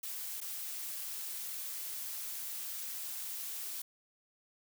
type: noise with dropouts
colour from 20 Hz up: blue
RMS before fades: -41 dBFS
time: 0.03-3.82 s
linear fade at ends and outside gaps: 5 ms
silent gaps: 0.405-0.413 s
effects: none